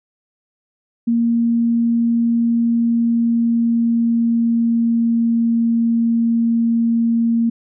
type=tone with pitch glide; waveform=sine; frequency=233.1 to 231.1 Hz; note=A#3 to A#3; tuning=0 to -15 cents; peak=-13 dBFS; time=1.07-7.5 s; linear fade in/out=10 ms; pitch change=-15 cents; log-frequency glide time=2.67-5.67 s; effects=none